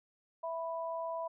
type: tone pair together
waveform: sine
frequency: 659.3 / 987.8 Hz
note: E5 / B5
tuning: 0 / 0 cents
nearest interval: perfect fifth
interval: 700 cents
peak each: -37 / -39 dBFS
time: 0.43-1.28 s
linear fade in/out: 10 ms
effects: none